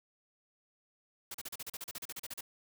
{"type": "noise bursts", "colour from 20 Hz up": "white", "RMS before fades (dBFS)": -42, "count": 16, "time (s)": [1.31, 2.409], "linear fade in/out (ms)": 5, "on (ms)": 34, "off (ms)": 37, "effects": []}